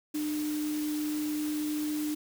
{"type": "tone in noise", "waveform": "sine", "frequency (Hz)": 301.6, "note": "D4", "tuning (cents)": 46, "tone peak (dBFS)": -29, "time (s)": [0.14, 2.15], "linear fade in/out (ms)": 10, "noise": "white", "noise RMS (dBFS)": -42, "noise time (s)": [0.14, 2.15], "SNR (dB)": 10, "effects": []}